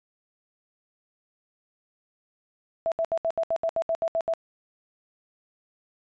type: tone bursts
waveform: sine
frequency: 659.3 Hz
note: E5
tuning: in tune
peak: -22 dBFS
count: 12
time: 2.86-4.337 s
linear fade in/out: 0 ms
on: 58 ms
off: 71 ms
effects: resampled to 16000 Hz